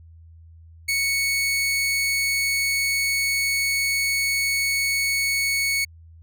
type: tone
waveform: sawtooth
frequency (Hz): 2217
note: C#7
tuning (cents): 0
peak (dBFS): -17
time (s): 0.88-5.85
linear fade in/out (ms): 10
effects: added 82 Hz sine -44 dBFS peak until 6.22 s